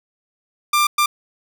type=tone bursts at uneven times; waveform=sawtooth; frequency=1189 Hz; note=D6; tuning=21 cents sharp; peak=-10 dBFS; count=2; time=0.73-0.87 / 0.98-1.06 s; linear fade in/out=5 ms; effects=none